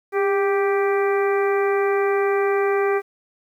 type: harmonic tone with a mistuned harmonic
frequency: 392 Hz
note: G4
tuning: in tune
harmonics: 1 / 2 / 3 / 4 / 5 / 6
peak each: -18 / -27 / -28 / -31 / -31 / -34 dBFS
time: 0.12-3.02 s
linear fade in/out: 50 ms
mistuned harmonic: 1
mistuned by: +39 cents
effects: 9-bit